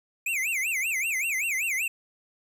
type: tone with vibrato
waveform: square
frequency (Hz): 2366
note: D7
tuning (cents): +12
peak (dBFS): -26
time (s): 0.26-1.88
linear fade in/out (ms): 5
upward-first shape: sine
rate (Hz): 5.2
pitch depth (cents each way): 270
effects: 11-bit